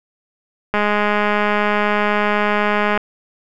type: click train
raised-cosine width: 0.5 ms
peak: -3 dBFS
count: 466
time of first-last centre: 0.74-2.976 s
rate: 208 Hz
effects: none